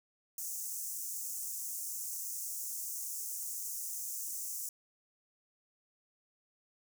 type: high-pass noise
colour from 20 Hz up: pink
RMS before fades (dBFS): -40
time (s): 0.38-4.69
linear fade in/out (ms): 2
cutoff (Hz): 6100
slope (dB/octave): 48
effects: none